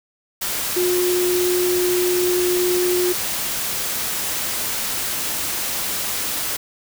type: tone in noise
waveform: sine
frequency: 358.9 Hz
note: F4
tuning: 47 cents sharp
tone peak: -17 dBFS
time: 0.76-3.13 s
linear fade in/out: 10 ms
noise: white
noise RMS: -24 dBFS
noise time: 0.41-6.57 s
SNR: +4 dB
effects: none